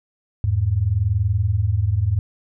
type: tone pair together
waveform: sine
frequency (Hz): 84.5 / 105.19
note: E2 / G#2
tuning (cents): +43 / +23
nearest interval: major third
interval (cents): 380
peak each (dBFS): -21 / -18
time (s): 0.44-2.19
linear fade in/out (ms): 0
effects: none